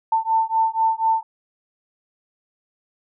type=beating tone pair; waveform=sine; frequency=892 / 896.1 Hz; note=A5 / A5; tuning=+23 / +31 cents; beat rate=4.1 Hz; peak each=-20 dBFS; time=0.12-1.23 s; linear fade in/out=5 ms; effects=none